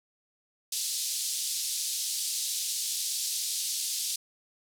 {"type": "band-pass noise", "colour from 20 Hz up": "pink", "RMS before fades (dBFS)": -32, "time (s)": [0.72, 4.16], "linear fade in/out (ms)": 5, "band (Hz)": [4000, 12000], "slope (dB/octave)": 24, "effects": []}